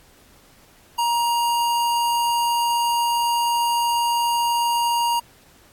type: tone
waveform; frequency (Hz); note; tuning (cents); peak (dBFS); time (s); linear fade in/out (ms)
square; 943; A#5; +20; -19; 0.98-5.2; 10
effects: pink hiss -53 dBFS RMS until 5.72 s + AAC 64 kbps